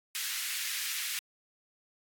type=high-pass noise; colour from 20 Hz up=pink; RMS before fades=-35 dBFS; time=0.15-1.19 s; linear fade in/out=0 ms; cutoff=1800 Hz; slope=24 dB/octave; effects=AAC 64 kbps